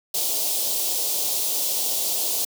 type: band-stop noise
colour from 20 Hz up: white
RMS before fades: -24 dBFS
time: 0.14-2.45 s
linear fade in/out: 5 ms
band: 780 to 3300 Hz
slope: 24 dB/octave
effects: high-pass 400 Hz 12 dB/octave